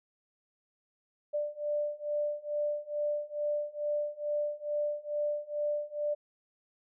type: beating tone pair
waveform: sine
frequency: 590 / 592.3 Hz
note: D5 / D5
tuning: +8 / +15 cents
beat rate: 2.3 Hz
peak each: -34 / -33 dBFS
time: 1.33-6.15 s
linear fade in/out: 20 ms
effects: none